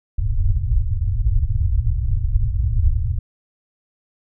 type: low-pass noise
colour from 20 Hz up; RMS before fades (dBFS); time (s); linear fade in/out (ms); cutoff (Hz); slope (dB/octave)
pink; -18; 0.18-3.19; 5; 120; 96
effects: none